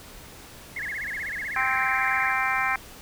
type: tone with vibrato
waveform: sine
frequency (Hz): 1892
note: A#6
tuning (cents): +25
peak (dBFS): -29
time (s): 0.76-2.32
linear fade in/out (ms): 5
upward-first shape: sine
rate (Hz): 16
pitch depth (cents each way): 250
type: harmonic tone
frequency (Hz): 261.6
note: C4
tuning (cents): 0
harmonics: 3 / 4 / 5 / 6 / 7 / 8 / 9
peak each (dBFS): -30 / -30 / -30 / -30 / -30 / -30 / -30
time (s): 1.56-2.76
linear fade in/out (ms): 2
effects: pink hiss -45 dBFS RMS until 3.01 s